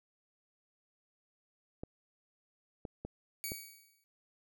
clicks, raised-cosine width 2 ms, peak -27 dBFS, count 4, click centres 1.835 / 2.852 / 3.05 / 3.519 s
5% pulse tone with exponential decay, 2260 Hz, C#7, 33 cents sharp, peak -26 dBFS, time 3.44-4.04 s, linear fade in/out 0 ms, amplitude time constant 130 ms
effects none

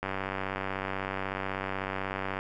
click train, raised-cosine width 0.5 ms, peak -17 dBFS, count 228, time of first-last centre 0.03-2.39 s, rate 96.2 Hz, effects none

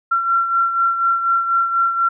sine beating tone pair, 1362 / 1366.1 Hz, F6 / F6, -44 / -39 cents, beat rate 4.1 Hz, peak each -15 / -23 dBFS, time 0.11-2.09 s, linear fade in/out 10 ms, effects none

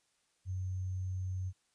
sine tone with sample-and-hold, 93 Hz, F#2, 9 cents sharp, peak -34 dBFS, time 0.45-1.53 s, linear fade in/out 50 ms, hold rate 6300 Hz, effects white hiss -75 dBFS RMS until 1.74 s + resampled to 22050 Hz

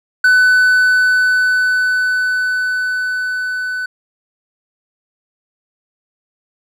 triangle tone with level ramp, 1500 Hz, F#6, 23 cents sharp, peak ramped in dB -5 to -17 dBFS, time 0.24-3.86 s, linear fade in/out 5 ms, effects none

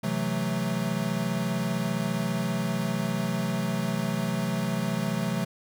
square chord, F# half-diminished seventh, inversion second, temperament equal, 130.81 / 164.81 / 185 / 220 Hz, C3 / E3 / F#3 / A3, 0 / 0 / 0 / 0 cents, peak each -34 / -33 / -31 / -32 dBFS, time 0.03-5.45 s, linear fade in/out 10 ms, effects none

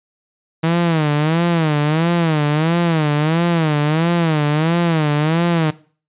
sawtooth tone with vibrato, 159.3 Hz, D#3, 41 cents sharp, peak -10 dBFS, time 0.63-5.71 s, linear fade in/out 10 ms, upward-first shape sine, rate 1.5 Hz, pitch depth 140 cents each way, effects noise-tail reverb RT60 0.4 s tail -19 dB re dry + resampled to 8000 Hz

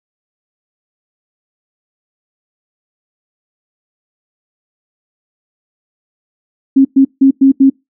sine tone bursts at uneven times, 270.3 Hz, C#4, 44 cents flat, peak -3 dBFS, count 5, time 6.76-6.85 / 6.96-7.05 / 7.21-7.31 / 7.41-7.52 / 7.6-7.7 s, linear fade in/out 10 ms, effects noise-tail reverb RT60 0.2 s tail -24 dB re dry

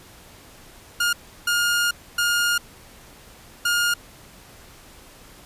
sawtooth tone bursts at uneven times, 1419 Hz, F6, 27 cents sharp, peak -15 dBFS, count 4, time 1-1.13 / 1.47-1.91 / 2.18-2.58 / 3.65-3.94 s, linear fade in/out 5 ms, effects pink hiss -47 dBFS RMS until 5.45 s + resampled to 32000 Hz

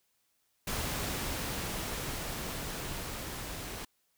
pink noise with level ramp, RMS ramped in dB -34 to -41 dBFS, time 0.67-3.85 s, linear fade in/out 5 ms, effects white hiss -75 dBFS RMS until 4.17 s

